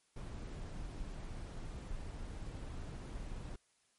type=noise; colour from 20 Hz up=brown; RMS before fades=-44 dBFS; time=0.16-3.56 s; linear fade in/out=5 ms; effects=white hiss -74 dBFS RMS until 3.98 s + MP3 48 kbps